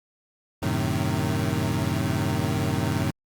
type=chord; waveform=25% pulse; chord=F# diminished seventh; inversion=none; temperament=equal with one note detuned; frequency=92.5 / 110 / 130.81 / 153.87 Hz; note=F#2 / A2 / C3 / Eb3; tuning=0 / 0 / 0 / -19 cents; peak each=-25 dBFS; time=0.62-3.11 s; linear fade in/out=10 ms; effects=Opus 48 kbps